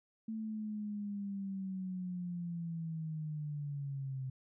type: linear sweep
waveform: sine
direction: down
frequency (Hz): 222.3 to 130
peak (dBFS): -37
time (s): 0.28-4.3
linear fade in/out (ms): 5
effects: none